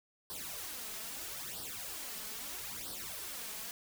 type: noise with flanger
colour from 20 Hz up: white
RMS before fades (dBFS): -43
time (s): 0.3-3.71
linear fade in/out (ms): 0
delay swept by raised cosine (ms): 0.21 to 4.71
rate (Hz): 0.77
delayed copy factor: +0.75
effects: none